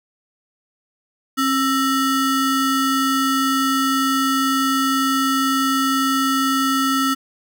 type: ring-modulated tone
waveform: square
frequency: 797 Hz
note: G5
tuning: 28 cents sharp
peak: -14 dBFS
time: 1.37-7.15 s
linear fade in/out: 20 ms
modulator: 528 Hz
effects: none